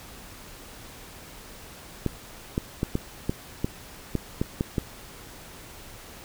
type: clicks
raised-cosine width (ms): 3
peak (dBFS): -11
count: 10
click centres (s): 2.063 / 2.579 / 2.831 / 2.954 / 3.295 / 3.645 / 4.153 / 4.415 / 4.609 / 4.782
effects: pink hiss -45 dBFS RMS until 6.24 s